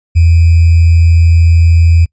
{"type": "tone with sample-and-hold", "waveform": "sine", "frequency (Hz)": 83.4, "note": "E2", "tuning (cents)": 21, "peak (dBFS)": -3, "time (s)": [0.15, 2.06], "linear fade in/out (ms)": 20, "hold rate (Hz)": 2450, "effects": ["noise-tail reverb RT60 0.1 s tail -26 dB re dry", "resampled to 16000 Hz"]}